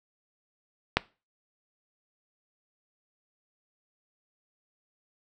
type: click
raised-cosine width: 0.3 ms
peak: -4 dBFS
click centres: 0.97 s
effects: noise-tail reverb RT60 0.3 s tail -20 dB re dry